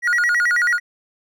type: tone with vibrato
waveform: triangle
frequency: 1661.2 Hz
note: G#6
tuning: in tune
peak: -13 dBFS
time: 0.02-0.8 s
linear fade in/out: 50 ms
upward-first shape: square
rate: 9.2 Hz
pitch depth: 250 cents each way
effects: none